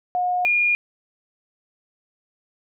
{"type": "tone pair in turn", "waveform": "sine", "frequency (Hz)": [721, 2425], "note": ["F#5", "D#7"], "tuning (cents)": [-45, -45], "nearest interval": "octave + major sixth", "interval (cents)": 2100, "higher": "second", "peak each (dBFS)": [-19, -16], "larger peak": "second", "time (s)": [[0.15, 0.45], [0.45, 0.75]], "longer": "neither", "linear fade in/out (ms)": 0, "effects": []}